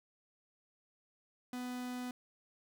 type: tone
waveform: 45% pulse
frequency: 248.8 Hz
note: B3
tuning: 13 cents sharp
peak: -39 dBFS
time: 1.53-2.11 s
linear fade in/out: 2 ms
effects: none